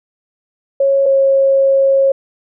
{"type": "tone pair in turn", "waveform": "sine", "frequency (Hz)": [549, 543.6], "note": ["C#5", "C#5"], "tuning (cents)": [-17, -34], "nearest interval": "unison", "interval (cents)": 17, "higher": "first", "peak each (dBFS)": [-9, -8], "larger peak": "second", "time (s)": [[0.8, 1.06], [1.06, 2.12]], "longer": "second", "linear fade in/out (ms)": 5, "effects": []}